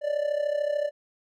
triangle tone with amplitude modulation, 587.3 Hz, D5, in tune, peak -19 dBFS, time 0.01-0.91 s, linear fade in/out 50 ms, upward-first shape sine, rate 33.5 Hz, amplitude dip 75%, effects none

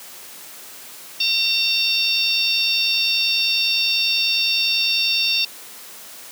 harmonic tone, 910 Hz, A#5, 42 cents flat, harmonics 3 / 4 / 5 / 6, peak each -21 / -22 / -23 / -24 dBFS, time 1.2-5.45 s, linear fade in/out 5 ms, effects white hiss -39 dBFS RMS until 6.31 s + high-pass 200 Hz 12 dB/octave

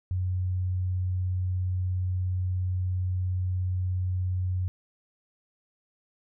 sine tone, 91.7 Hz, F#2, 15 cents flat, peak -25 dBFS, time 0.11-4.68 s, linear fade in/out 0 ms, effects none

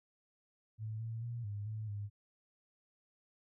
sine tone with pitch steps, 109.3 / 113.3 / 118.3 / 102.6 / 108.7 / 102.5 Hz, A2 / A#2 / A#2 / G#2 / A2 / G#2, -11 / -49 / +26 / -21 / -21 / -22 cents, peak -38 dBFS, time 0.78-2.1 s, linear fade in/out 50 ms, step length 220 ms, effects none

